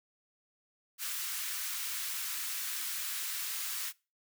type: high-pass noise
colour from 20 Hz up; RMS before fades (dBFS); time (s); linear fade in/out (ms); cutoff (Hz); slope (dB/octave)
white; -37; 0.98-3.93; 50; 1200; 24
effects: noise-tail reverb RT60 0.3 s tail -23 dB re dry